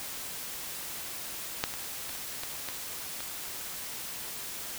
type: clicks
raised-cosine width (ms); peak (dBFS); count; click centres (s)
0.2; -9 / -20 / -22 / -24 / -18 / -18 / -21; 7; 1.639 / 1.739 / 2.094 / 2.152 / 2.435 / 2.687 / 3.205
effects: white hiss -39 dBFS RMS until 4.78 s